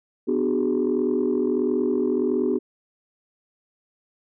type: chord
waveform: sine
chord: G# half-diminished seventh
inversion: first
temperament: just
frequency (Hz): 249.2 / 299 / 373.8 / 415.3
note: B3 / D4 / F#4 / G#4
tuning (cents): +16 / +31 / +18 / 0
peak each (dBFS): -24 / -26 / -23 / -25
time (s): 0.27-2.59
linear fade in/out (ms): 20
effects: tanh soft clip ceiling -13 dBFS